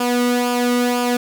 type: tone with flanger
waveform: sawtooth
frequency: 244.4 Hz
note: B3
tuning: 18 cents flat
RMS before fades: -18 dBFS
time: 0-1.17 s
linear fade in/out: 5 ms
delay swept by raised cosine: 0.5 to 1.22 ms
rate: 2 Hz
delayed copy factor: -0.6
effects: none